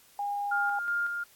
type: tone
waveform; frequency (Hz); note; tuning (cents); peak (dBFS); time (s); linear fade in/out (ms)
sine; 813; G#5; -37; -29; 0.19-0.79; 2
type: tone with tremolo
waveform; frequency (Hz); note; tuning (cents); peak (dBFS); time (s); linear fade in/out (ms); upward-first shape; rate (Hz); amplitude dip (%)
sine; 1407; F6; +12; -26; 0.51-1.24; 10; square; 2.7; 40
effects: white hiss -59 dBFS RMS until 1.35 s + AAC 64 kbps